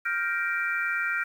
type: chord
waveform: sine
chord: G minor seventh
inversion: third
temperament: equal with one note detuned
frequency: 1396.9 / 1568 / 1878.7 / 2349 Hz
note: F6 / G6 / Bb6 / D7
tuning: 0 / 0 / +13 / 0 cents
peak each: -28 / -32 / -33 / -32 dBFS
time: 0.05-1.24 s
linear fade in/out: 10 ms
effects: 9-bit